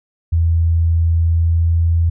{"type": "tone with pitch glide", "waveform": "sine", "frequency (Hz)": [83, 83.58], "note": ["E2", "E2"], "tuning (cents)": [12, 24], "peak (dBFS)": -11, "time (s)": [0.32, 2.1], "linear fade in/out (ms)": 10, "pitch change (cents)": 12, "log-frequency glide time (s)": [1.19, 1.86], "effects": []}